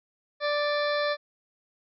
harmonic tone, 587.3 Hz, D5, in tune, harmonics 1 / 2 / 3 / 4 / 6 / 7 / 8 / 9, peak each -26 / -32 / -32 / -39 / -38 / -38 / -43 / -46 dBFS, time 0.4-1.17 s, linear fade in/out 50 ms, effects none

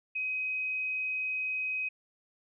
sine tone, 2524 Hz, D#7, 24 cents sharp, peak -30 dBFS, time 0.15-1.89 s, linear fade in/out 10 ms, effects none

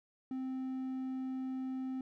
triangle tone, 260.8 Hz, C4, 5 cents flat, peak -34 dBFS, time 0.31-2.01 s, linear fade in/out 2 ms, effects none

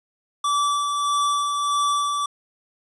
square tone with tremolo, 1158 Hz, D6, 25 cents flat, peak -19 dBFS, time 0.44-2.26 s, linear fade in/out 5 ms, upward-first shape sine, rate 1.6 Hz, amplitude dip 35%, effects resampled to 24000 Hz + 10-bit

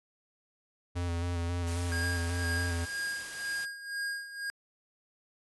square tone with vibrato, 86.4 Hz, F2, 18 cents flat, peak -31 dBFS, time 0.95-2.86 s, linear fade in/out 20 ms, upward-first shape square, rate 3.7 Hz, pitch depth 25 cents each way
white noise, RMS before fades -43 dBFS, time 1.66-3.66 s, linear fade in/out 20 ms
square tone with tremolo, 1626 Hz, G#6, 37 cents flat, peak -32 dBFS, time 1.92-4.5 s, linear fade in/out 0 ms, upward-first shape sine, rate 2 Hz, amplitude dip 75%
effects resampled to 24000 Hz

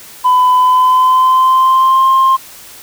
sine tone with pitch glide, 1004 to 1058.2 Hz, B5 to C6, +28 to +19 cents, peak -4 dBFS, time 0.24-2.37 s, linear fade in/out 20 ms, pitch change +91 cents, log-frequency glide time 0.52-2.08 s, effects tanh soft clip ceiling -4 dBFS + white hiss -35 dBFS RMS until 2.82 s

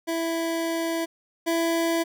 25% pulse tone pair in turn, 330.6 / 332.5 Hz, E4 / E4, +5 / +15 cents, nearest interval unison, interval 10 cents, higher second, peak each -21 / -18 dBFS, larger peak second, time 0.07-1.06 / 1.46-2.04 s, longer first, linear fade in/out 20 ms, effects none

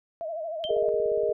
sine tone with vibrato, 647 Hz, E5, 32 cents flat, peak -30 dBFS, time 0.21-0.89 s, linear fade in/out 0 ms, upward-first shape sine, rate 13 Hz, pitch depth 95 cents each way
sine tone with exponential decay, 3136 Hz, G7, in tune, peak -28 dBFS, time 0.64-0.82 s, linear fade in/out 0 ms, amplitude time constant 37 ms
click train, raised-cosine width 3 ms, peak -37 dBFS, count 12, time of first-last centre 0.65-1.293 s, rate 17.1 Hz
sine chord, Ab suspended second, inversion none, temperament equal, 415.3 / 466.2 / 622.3 Hz, Ab4 / Bb4 / Eb5, 0 / 0 / 0 cents, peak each -27 dBFS, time 0.69-1.33 s, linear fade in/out 10 ms
effects none

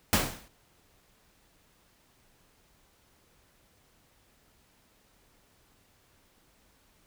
pink noise with exponential decay, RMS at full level -20 dBFS, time 0.13-0.48 s, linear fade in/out 0 ms, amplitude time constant 76 ms, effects pink hiss -65 dBFS RMS until 7.06 s

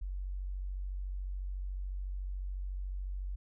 sine tone, 46.96 Hz, F#1, 26 cents sharp, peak -35 dBFS, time 0.01-3.36 s, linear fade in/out 10 ms, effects none

